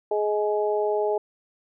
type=harmonic tone; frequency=209.9 Hz; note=G#3; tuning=19 cents sharp; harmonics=2 / 3 / 4; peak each=-23 / -27 / -29 dBFS; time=0.11-1.18 s; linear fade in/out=5 ms; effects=none